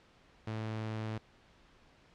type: tone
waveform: sawtooth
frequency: 109.8 Hz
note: A2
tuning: 3 cents flat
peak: -32 dBFS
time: 0.47-1.18 s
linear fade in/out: 5 ms
effects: pink hiss -63 dBFS RMS until 2.14 s + low-pass 4000 Hz 12 dB/octave